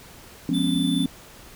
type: chord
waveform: sine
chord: C# dominant seventh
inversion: first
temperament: equal with one note detuned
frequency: 174.61 / 207.7 / 252.3 / 277.2 Hz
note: E#3 / G#3 / B3 / C#4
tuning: 0 / 0 / +37 / 0 cents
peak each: -25 / -30 / -25 / -24 dBFS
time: 0.49-1.06 s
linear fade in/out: 2 ms
type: tone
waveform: square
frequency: 3520 Hz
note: A7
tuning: in tune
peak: -30 dBFS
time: 0.53-1.06 s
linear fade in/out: 20 ms
effects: pink hiss -46 dBFS RMS until 1.55 s